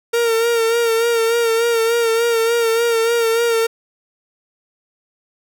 45% pulse tone with vibrato, 461.2 Hz, A#4, 19 cents flat, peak -14 dBFS, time 0.13-3.67 s, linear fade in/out 10 ms, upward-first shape sine, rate 3.4 Hz, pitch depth 41 cents each way, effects none

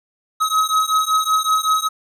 square beating tone pair, 1272 / 1277.3 Hz, D#6 / D#6, +38 / +45 cents, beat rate 5.3 Hz, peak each -19 dBFS, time 0.4-1.89 s, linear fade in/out 20 ms, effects low-pass 12000 Hz 12 dB/octave + 9-bit

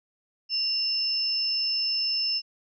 sine tone pair together, 2794 / 5274 Hz, F7 / E8, 0 / 0 cents, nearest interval major seventh, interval 1100 cents, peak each -35 / -24 dBFS, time 0.49-2.42 s, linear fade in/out 50 ms, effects none

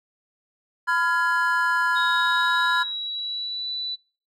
triangle chord, F diminished, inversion second, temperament just, 1005.8 / 1396.9 / 1676.3 Hz, Cb6 / F6 / Ab6, +31 / 0 / +16 cents, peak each -22 dBFS, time 0.87-2.84 s, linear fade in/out 20 ms
sine tone with pitch glide, 3772 to 3971 Hz, A#7 to B7, +20 to +9 cents, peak -27 dBFS, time 1.95-3.96 s, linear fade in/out 20 ms, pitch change +89 cents, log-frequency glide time 2.08-3.69 s
effects noise-tail reverb RT60 0.4 s tail -23 dB re dry

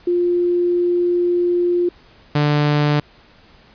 sine / sawtooth tone pair in turn, 351.4 / 147.75 Hz, F4 / D3, +11 / +11 cents, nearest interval octave + minor third, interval 1500 cents, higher first, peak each -14 / -10 dBFS, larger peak second, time 0.07-1.89 / 2.35-3 s, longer first, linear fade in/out 5 ms, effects pink hiss -49 dBFS RMS until 3.74 s + resampled to 11025 Hz

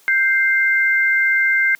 sine tone pair together, 1571.2 / 2093 Hz, G6 / C7, +4 / 0 cents, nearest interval perfect fourth, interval 496 cents, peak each -16 dBFS, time 0.08-1.75 s, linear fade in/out 0 ms, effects white hiss -52 dBFS RMS until 1.79 s + high-pass 200 Hz 12 dB/octave

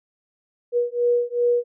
sine beating tone pair, 480.7 / 483.3 Hz, B4 / B4, -47 / -38 cents, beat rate 2.6 Hz, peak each -21 dBFS, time 0.72-1.64 s, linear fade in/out 50 ms, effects none

